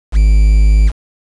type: tone with quantisation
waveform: triangle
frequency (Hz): 51.91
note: G#1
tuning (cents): 0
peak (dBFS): -3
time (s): 0.12-0.92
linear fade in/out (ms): 50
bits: 5
effects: resampled to 22050 Hz